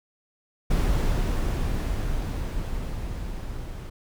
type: noise with level ramp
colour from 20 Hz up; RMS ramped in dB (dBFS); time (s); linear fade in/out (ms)
brown; -21 to -35; 0.7-3.9; 10
effects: none